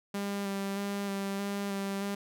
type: tone with vibrato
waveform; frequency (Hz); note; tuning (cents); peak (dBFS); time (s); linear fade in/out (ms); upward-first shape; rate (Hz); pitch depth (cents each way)
sawtooth; 198.8; G3; +25; -28; 0.14-2.15; 5; square; 1.6; 15
effects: none